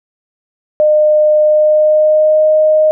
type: tone with pitch glide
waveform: sine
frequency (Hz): 608 to 619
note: D#5 to D#5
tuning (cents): -40 to -9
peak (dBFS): -6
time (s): 0.8-2.91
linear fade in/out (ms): 0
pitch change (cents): +31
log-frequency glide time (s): 1.41-2.45
effects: none